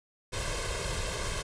pink noise with comb filter, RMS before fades -33 dBFS, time 0.32-1.43 s, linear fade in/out 20 ms, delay 1.9 ms, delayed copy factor +0.75, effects resampled to 22050 Hz

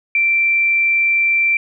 sine tone, 2349 Hz, D7, in tune, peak -12 dBFS, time 0.15-1.57 s, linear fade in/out 2 ms, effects none

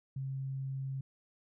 sine tone, 134.5 Hz, C3, 48 cents sharp, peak -35 dBFS, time 0.16-1.01 s, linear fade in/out 5 ms, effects none

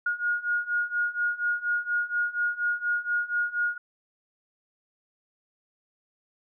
sine beating tone pair, 1433 / 1437.2 Hz, F6 / F6, +44 / +49 cents, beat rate 4.2 Hz, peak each -29 / -27 dBFS, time 0.06-3.78 s, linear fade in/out 5 ms, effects none

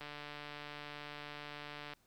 click train, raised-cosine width 0.3 ms, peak -30 dBFS, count 284, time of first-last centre 0.01-1.935 s, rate 147 Hz, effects pink hiss -72 dBFS RMS until 2.06 s

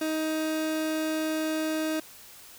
30% pulse tone, 313.9 Hz, D#4, 15 cents sharp, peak -24 dBFS, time 0.01-2 s, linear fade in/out 5 ms, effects white hiss -49 dBFS RMS until 2.58 s

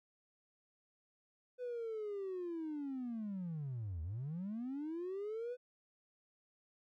triangle linear two-way sweep, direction down then up, 503 to 76 to 503 Hz, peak -36 dBFS, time 1.58-5.57 s, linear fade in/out 50 ms, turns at 4.02 s, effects tanh soft clip ceiling -35 dBFS

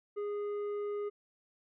sine tone with tanh clipping, 412 Hz, G#4, 14 cents flat, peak -35 dBFS, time 0.16-1.1 s, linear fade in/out 20 ms, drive 7 dB, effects none

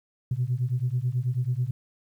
sine beating tone pair, 120.3 / 129.5 Hz, B2 / C3, -45 / -17 cents, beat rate 9.2 Hz, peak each -26 dBFS, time 0.31-1.71 s, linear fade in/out 5 ms, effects tanh soft clip ceiling -17 dBFS + 10-bit

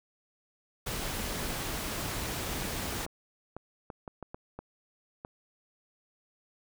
pink noise, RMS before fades -35 dBFS, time 0.86-3.06 s, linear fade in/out 10 ms
clicks, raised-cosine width 1 ms, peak -26 dBFS, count 12, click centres 2.623 / 2.674 / 2.856 / 3.011 / 3.064 / 3.566 / 3.902 / 4.078 / 4.227 / 4.345 / 4.59 / 5.249 s
effects none

